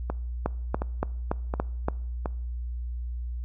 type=two click trains; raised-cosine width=1 ms; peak=-11 / -15 dBFS; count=6 / 4; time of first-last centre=0.46-1.885 / 0.1-2.258 s; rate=3.51 / 1.39 Hz; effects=noise-tail reverb RT60 0.7 s tail -23 dB re dry + added 60 Hz sine -30 dBFS peak until 3.44 s